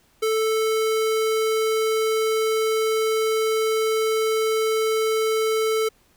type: tone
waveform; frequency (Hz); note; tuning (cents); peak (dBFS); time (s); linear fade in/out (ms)
square; 440; A4; 0; -20; 0.22-5.89; 10
effects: pink hiss -60 dBFS RMS until 6.16 s